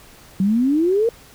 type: exponential sweep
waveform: sine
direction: up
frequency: 185 to 477.9 Hz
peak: -14 dBFS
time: 0.4-1.09 s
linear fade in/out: 2 ms
effects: pink hiss -46 dBFS RMS until 1.34 s